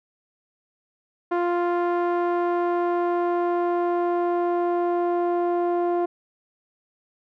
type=tone with low-pass filter sweep; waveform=sawtooth; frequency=349.2 Hz; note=F4; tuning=in tune; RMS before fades=-23 dBFS; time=1.31-6.06 s; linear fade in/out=10 ms; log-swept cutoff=1200 to 760 Hz; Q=1.3; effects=none